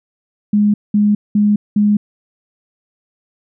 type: tone bursts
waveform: sine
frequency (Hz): 207.7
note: G#3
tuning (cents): 0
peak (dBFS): -9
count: 4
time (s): 0.53-1.97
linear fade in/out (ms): 5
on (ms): 210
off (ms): 200
effects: none